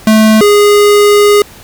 square tone pair in turn, 217.7 / 412.4 Hz, A3 / G#4, -18 / -12 cents, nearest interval major seventh, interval 1106 cents, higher second, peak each -4 dBFS, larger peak neither, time 0.07-0.41 / 0.41-1.42 s, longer second, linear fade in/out 2 ms, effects pink hiss -35 dBFS RMS until 1.63 s

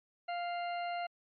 harmonic tone, 698.5 Hz, F5, in tune, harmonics 1 / 2 / 3 / 4 / 6, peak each -35 / -46 / -46 / -48 / -54 dBFS, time 0.28-1.07 s, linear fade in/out 10 ms, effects MP3 48 kbps

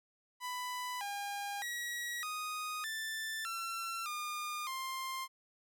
sawtooth tone with pitch steps, 995 / 808 / 1915 / 1243 / 1768 / 1352 / 1212 / 1054 Hz, B5 / G#5 / A#6 / D#6 / A6 / E6 / D#6 / C6, +13 / -48 / +46 / -2 / +8 / +43 / -46 / +12 cents, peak -34 dBFS, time 0.4-5.28 s, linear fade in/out 50 ms, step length 610 ms, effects none

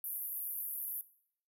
pink band-pass noise, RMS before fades -40 dBFS, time 0.04-1.01 s, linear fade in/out 2 ms, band 11000 to 15000 Hz, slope 96 dB/octave, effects noise-tail reverb RT60 0.6 s tail -17 dB re dry

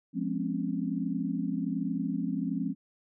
sine chord, Db major seventh, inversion first, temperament equal with one note detuned, 174.61 / 207.7 / 255.9 / 277.2 Hz, F3 / Ab3 / C4 / Db4, 0 / 0 / -38 / 0 cents, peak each -34 dBFS, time 0.13-2.75 s, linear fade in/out 50 ms, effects none

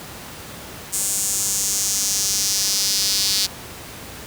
square tone with high-pass filter sweep, 100 Hz, G2, 35 cents sharp, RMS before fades -21 dBFS, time 0.92-3.47 s, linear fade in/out 20 ms, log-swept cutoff 7800 to 4600 Hz, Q 3, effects pink hiss -36 dBFS RMS until 4.26 s + high-pass 60 Hz 12 dB/octave

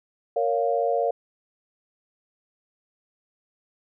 sine tone cluster, 464.4 / 560 / 700 Hz, A#4 / C#5 / F5, -7 / +18 / +4 cents, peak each -25 dBFS, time 0.36-1.11 s, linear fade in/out 5 ms, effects none

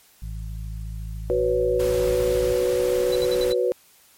harmonic tone, 53.9 Hz, A1, 35 cents flat, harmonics 1 / 2 / 3, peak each -30 / -36 / -40 dBFS, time 0.22-2.53 s, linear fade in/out 5 ms
sine chord, F# suspended fourth, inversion none, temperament equal, 370 / 493.9 / 554.4 Hz, F#4 / B4 / C#5, 0 / 0 / 0 cents, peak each -23 / -21 / -27 dBFS, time 1.3-3.72 s, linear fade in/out 0 ms
pink noise, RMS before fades -34 dBFS, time 1.79-3.53 s, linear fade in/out 10 ms
sine tone bursts, 3982 Hz, B7, 14 cents sharp, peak -29 dBFS, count 5, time 3.12-3.541 s, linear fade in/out 5 ms, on 37 ms, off 59 ms
effects white hiss -55 dBFS RMS until 4.17 s + MP3 64 kbps

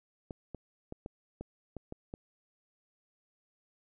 clicks, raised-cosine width 2 ms, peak -27 dBFS, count 8, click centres 0.308 / 0.547 / 0.924 / 1.061 / 1.41 / 1.767 / 1.924 / 2.139 s, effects none

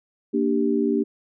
sine chord, G minor, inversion first, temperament equal, 233.1 / 293.7 / 392 Hz, Bb3 / D4 / G4, 0 / 0 / 0 cents, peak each -23 dBFS, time 0.33-1.04 s, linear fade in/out 20 ms, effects none

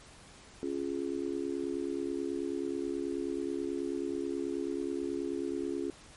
sine chord, Db major, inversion none, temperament just, 277.2 / 346.5 / 415.8 Hz, Db4 / F4 / Ab4, 0 / -14 / +2 cents, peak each -36 / -35 / -38 dBFS, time 0.63-5.9 s, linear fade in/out 0 ms, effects pink hiss -54 dBFS RMS until 6.16 s + MP3 48 kbps

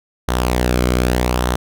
sawtooth tone with flanger, 61.6 Hz, B1, 4 cents flat, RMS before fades -17 dBFS, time 0.28-1.56 s, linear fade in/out 5 ms, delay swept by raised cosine 0.41 to 1.13 ms, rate 0.82 Hz, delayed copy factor -0.5, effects none

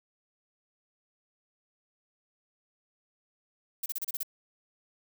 violet noise bursts, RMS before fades -33 dBFS, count 7, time 3.83-4.232 s, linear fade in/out 5 ms, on 30 ms, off 32 ms, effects none

